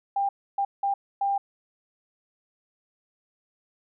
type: tone bursts at uneven times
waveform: sine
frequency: 796 Hz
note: G5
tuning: 26 cents sharp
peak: -22 dBFS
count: 4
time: 0.16-0.29 / 0.58-0.65 / 0.83-0.94 / 1.21-1.38 s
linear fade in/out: 5 ms
effects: none